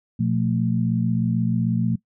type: tone cluster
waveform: sine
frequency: 120.6 / 176.7 / 223.3 Hz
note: B2 / F3 / A3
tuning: -41 / +21 / +26 cents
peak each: -23 dBFS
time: 0.19-1.96 s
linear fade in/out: 10 ms
effects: noise-tail reverb RT60 0.1 s tail -21 dB re dry